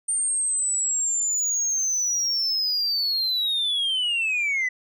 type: linear sweep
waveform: sine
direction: down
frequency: 8870 to 1975.5 Hz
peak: -19 dBFS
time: 0.08-4.69 s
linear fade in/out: 10 ms
effects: tanh soft clip ceiling -20 dBFS